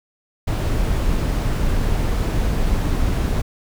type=noise; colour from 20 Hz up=brown; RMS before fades=-19 dBFS; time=0.47-3.42 s; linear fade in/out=10 ms; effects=none